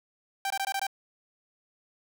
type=tone bursts; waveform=sawtooth; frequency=784 Hz; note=G5; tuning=in tune; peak=-24 dBFS; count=6; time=0.45-0.868 s; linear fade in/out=2 ms; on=53 ms; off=20 ms; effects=none